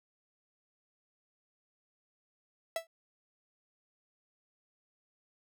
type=tone with exponential decay; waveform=45% pulse; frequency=659.3 Hz; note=E5; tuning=in tune; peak=-28 dBFS; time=2.76-2.87 s; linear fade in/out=2 ms; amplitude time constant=22 ms; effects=none